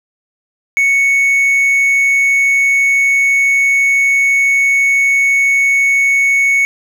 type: tone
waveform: triangle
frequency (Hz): 2217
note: C#7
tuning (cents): 0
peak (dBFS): -7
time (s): 0.77-6.65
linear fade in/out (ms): 0
effects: none